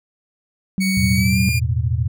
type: tone with tremolo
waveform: sine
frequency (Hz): 190.2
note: F#3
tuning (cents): +48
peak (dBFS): -16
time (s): 0.78-1.49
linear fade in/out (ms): 0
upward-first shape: sine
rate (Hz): 12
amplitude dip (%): 25
type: tone with pitch glide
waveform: sawtooth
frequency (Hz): 2233 to 2407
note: C#7 to D7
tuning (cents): +12 to +42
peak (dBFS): -18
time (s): 0.8-1.6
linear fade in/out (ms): 20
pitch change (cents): +130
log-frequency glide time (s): 1.14-1.39
type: chord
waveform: sine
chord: E suspended fourth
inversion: none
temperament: equal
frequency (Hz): 82.41 / 110 / 123.47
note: E2 / A2 / B2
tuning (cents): 0 / 0 / 0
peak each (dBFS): -21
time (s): 0.97-2.08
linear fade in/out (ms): 5
effects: none